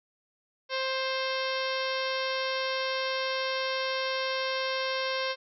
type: harmonic tone with a mistuned harmonic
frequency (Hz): 526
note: C5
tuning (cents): +9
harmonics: 1 / 2 / 3 / 4 / 5 / 6 / 7 / 8 / 9 / 10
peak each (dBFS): -32 / -35 / -37 / -38 / -39 / -40 / -40 / -41 / -42 / -42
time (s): 0.69-5.36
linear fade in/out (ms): 50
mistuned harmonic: 10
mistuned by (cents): +65
effects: none